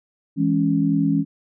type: chord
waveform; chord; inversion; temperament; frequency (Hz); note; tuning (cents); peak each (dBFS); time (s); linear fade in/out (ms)
sine; C# minor; first; equal; 164.81 / 207.7 / 277.2; E3 / G#3 / C#4; 0 / 0 / 0; -21 / -23 / -19; 0.36-1.25; 50
effects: none